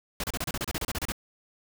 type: noise bursts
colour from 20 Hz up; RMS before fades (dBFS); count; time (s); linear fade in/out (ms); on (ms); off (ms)
pink; -31; 14; 0.2-1.121; 2; 37; 31
effects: none